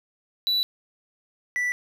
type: tone pair in turn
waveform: triangle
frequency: 3951 / 1969.2 Hz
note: B7 / B6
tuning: 0 / -6 cents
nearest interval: octave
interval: 1206 cents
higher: first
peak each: -19 / -21 dBFS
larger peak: first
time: 0.47-0.63 / 1.56-1.72 s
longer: neither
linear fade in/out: 0 ms
effects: none